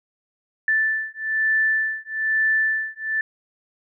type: beating tone pair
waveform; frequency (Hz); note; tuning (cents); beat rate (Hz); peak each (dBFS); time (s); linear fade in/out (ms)
sine; 1760 / 1761.1; A6 / A6; 0 / +1; 1.1; -22; 0.68-3.21; 2
effects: none